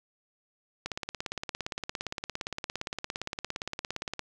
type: click train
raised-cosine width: 0.2 ms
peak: -16 dBFS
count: 59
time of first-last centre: 0.86-4.193 s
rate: 17.4 Hz
effects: none